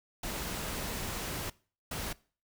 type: noise bursts at uneven times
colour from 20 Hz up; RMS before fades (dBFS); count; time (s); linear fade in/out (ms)
pink; -37; 2; 0.23-1.5 / 1.91-2.13; 5
effects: noise-tail reverb RT60 0.4 s tail -22 dB re dry